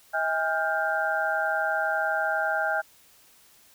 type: tone cluster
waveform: sine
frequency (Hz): 640 / 812 / 1408 / 1570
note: D#5 / G#5 / F6 / G6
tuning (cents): +49 / -39 / +14 / +2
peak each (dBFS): -29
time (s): 0.13-2.82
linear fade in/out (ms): 20
effects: white hiss -57 dBFS RMS until 3.74 s